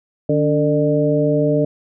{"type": "harmonic tone with a mistuned harmonic", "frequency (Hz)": 150, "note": "D3", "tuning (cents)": 37, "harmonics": [1, 2, 3, 4], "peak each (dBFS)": [-19, -19, -19, -19], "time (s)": [0.29, 1.65], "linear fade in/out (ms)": 5, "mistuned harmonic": 2, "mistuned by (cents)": -79, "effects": []}